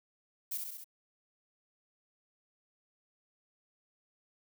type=noise with echo; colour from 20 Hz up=violet; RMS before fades=-36 dBFS; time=0.51-0.58 s; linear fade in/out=10 ms; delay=66 ms; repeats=4; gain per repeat=-3 dB; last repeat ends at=0.844 s; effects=none